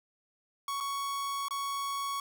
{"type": "tone with dropouts", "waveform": "45% pulse", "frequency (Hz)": 1114, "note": "C#6", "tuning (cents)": 8, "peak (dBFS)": -32, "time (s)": [0.68, 2.2], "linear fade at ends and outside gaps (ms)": 2, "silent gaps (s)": [[0.803, 0.807], [1.484, 1.508]], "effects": []}